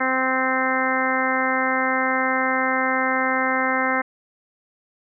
harmonic tone, 260.4 Hz, C4, 8 cents flat, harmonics 1 / 2 / 3 / 4 / 5 / 6 / 7 / 8, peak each -27 / -27 / -27 / -27 / -27 / -27 / -27 / -27 dBFS, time 0-4.02 s, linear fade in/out 10 ms, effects none

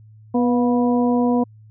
harmonic tone with a mistuned harmonic, 244.7 Hz, B3, 16 cents flat, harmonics 1 / 2 / 3 / 4, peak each -16 / -22 / -26 / -28 dBFS, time 0.34-1.44 s, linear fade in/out 10 ms, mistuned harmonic 3, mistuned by -46 cents, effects added 108 Hz sine -43 dBFS peak until 1.7 s

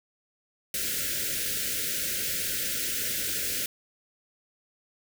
white band-stop noise, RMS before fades -30 dBFS, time 0.74-3.66 s, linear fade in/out 2 ms, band 590 to 1400 Hz, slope 96 dB/octave, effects none

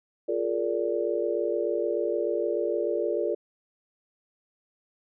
sine chord, Bb dominant seventh, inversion second, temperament just, 349.6 / 419.5 / 466.2 / 582.7 Hz, F4 / Ab4 / Bb4 / D5, +2 / +17 / 0 / -14 cents, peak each -30 dBFS, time 0.28-3.35 s, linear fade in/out 10 ms, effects none

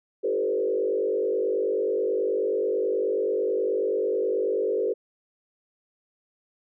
sine tone with frequency modulation, 443.8 Hz, A4, 15 cents sharp, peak -22 dBFS, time 0.23-4.94 s, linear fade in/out 20 ms, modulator 49.3 Hz, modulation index 1.5, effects none

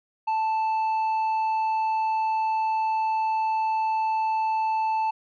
sine tone with tanh clipping, 880 Hz, A5, in tune, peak -23 dBFS, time 0.27-5.11 s, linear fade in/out 10 ms, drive 5 dB, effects none

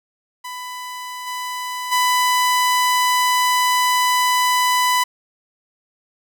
sawtooth tone with level steps, 997 Hz, B5, 16 cents sharp, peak -25 / -21 / -11 dBFS, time 0.44-5.04 s, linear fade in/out 10 ms, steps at 1.26 / 1.91 s, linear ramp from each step 20 ms, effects none

